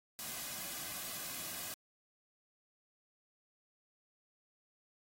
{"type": "noise with comb filter", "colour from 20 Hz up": "white", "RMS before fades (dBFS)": -43, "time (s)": [0.19, 1.74], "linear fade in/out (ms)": 0, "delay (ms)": 2.2, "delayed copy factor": -0.5, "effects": ["AAC 48 kbps"]}